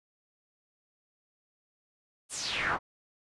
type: noise with band-pass filter sweep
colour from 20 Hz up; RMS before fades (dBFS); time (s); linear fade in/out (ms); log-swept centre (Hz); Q
brown; -32; 2.29-2.79; 50; 10000 to 950; 3.7
effects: resampled to 24000 Hz